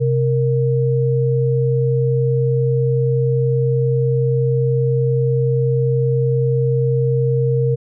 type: tone pair together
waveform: sine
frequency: 130.81 / 465.2 Hz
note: C3 / A#4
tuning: 0 / -4 cents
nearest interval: octave + minor seventh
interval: 2196 cents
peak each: -15 / -18 dBFS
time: 0-7.76 s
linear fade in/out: 20 ms
effects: none